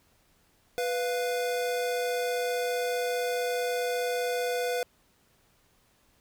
square tone pair together, 493.9 / 698.5 Hz, B4 / F5, 0 / 0 cents, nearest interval tritone, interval 600 cents, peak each -29 / -34 dBFS, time 0.78-4.83 s, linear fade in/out 0 ms, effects pink hiss -66 dBFS RMS until 6.2 s

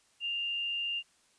sine tone with frequency modulation, 2800 Hz, F7, 4 cents sharp, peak -31 dBFS, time 0.2-1.03 s, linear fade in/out 50 ms, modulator 74 Hz, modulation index 0.48, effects white hiss -67 dBFS RMS until 1.38 s + resampled to 22050 Hz

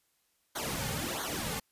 pink noise with flanger, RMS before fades -35 dBFS, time 0.55-1.6 s, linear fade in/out 10 ms, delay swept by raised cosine 0.38 to 3.08 ms, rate 1.5 Hz, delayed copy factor -0.95, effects white hiss -74 dBFS RMS until 1.71 s + resampled to 32000 Hz

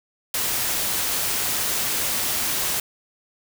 white noise, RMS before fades -24 dBFS, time 0.34-2.8 s, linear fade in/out 2 ms, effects none

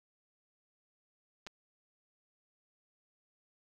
clicks, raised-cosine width 0.2 ms, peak -28 dBFS, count 2, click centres 1.466 / 1.471 s, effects none

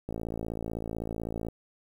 click train, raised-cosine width 2 ms, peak -21 dBFS, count 79, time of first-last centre 0.09-1.485 s, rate 55.9 Hz, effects 9-bit

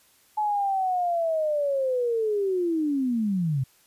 sine linear sweep, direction down, 858 to 125 Hz, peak -22 dBFS, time 0.37-3.64 s, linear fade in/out 10 ms, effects white hiss -60 dBFS RMS until 3.86 s + resampled to 32000 Hz

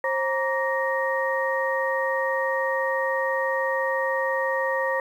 sine tone cluster, 533 / 940 / 1153 / 1866 Hz, C5 / A#5 / D6 / A#6, +32 / +14 / -32 / +1 cents, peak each -25 / -29 / -33 / -27 dBFS, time 0.04-5 s, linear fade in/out 2 ms, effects 9-bit

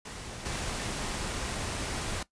pink noise with level steps, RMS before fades -41 / -34 dBFS, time 0.05-2.23 s, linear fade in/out 5 ms, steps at 0.45 s, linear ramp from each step 10 ms, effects noise-tail reverb RT60 0.1 s tail -17 dB re dry + resampled to 22050 Hz

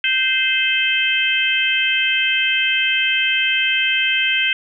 harmonic tone, 520 Hz, C5, 11 cents flat, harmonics 3 / 4 / 5 / 6, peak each -22 / -22 / -19 / -20 dBFS, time 0.04-4.53 s, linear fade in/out 2 ms, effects none

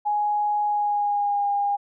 sine tone with pitch glide, 833 to 810.2 Hz, G#5 to G#5, +5 to -43 cents, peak -20 dBFS, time 0.05-1.77 s, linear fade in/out 20 ms, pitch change -48 cents, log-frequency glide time 0.65-1.48 s, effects none

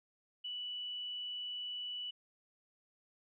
sine tone, 2960 Hz, F#7, in tune, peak -39 dBFS, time 0.44-2.11 s, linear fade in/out 10 ms, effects none

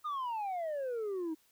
sine exponential sweep, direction down, 1249 to 308.2 Hz, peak -31 dBFS, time 0.04-1.35 s, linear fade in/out 20 ms, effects tanh soft clip ceiling -33 dBFS + white hiss -69 dBFS RMS until 1.51 s

